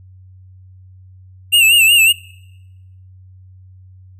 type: tone with vibrato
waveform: square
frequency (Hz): 2732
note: F7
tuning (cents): -39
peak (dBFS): -8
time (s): 1.52-2.13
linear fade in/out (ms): 20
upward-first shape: sine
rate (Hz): 5.4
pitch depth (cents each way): 84
effects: noise-tail reverb RT60 1.0 s tail -25 dB re dry + added 93 Hz sine -39 dBFS peak until 4.19 s